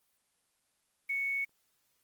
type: tone with quantisation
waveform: sine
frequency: 2217 Hz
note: C#7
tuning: in tune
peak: -30 dBFS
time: 1.09-1.45 s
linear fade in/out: 10 ms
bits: 9
effects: white hiss -75 dBFS RMS until 2.03 s + Opus 24 kbps